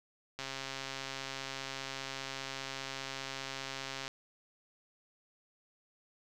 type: click train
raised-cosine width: 0.2 ms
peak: -22 dBFS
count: 499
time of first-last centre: 0.39-4.079 s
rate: 135 Hz
effects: none